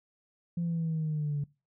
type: linear sweep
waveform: sine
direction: down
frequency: 172.6 to 142.7 Hz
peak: -27 dBFS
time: 0.57-1.44 s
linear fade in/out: 5 ms
effects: noise-tail reverb RT60 0.3 s tail -24 dB re dry + tanh soft clip ceiling -25 dBFS